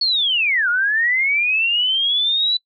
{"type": "linear two-way sweep", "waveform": "sine", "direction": "down then up", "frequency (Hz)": [4434, 1396.9, 3984], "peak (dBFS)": -15, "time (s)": [0.01, 2.57], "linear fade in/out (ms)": 5, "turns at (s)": 0.69, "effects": ["noise-tail reverb RT60 0.1 s tail -23 dB re dry"]}